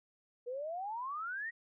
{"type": "exponential sweep", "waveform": "sine", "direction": "up", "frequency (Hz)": [473.7, 1922], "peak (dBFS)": -37, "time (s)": [0.46, 1.51], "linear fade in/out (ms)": 20, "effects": []}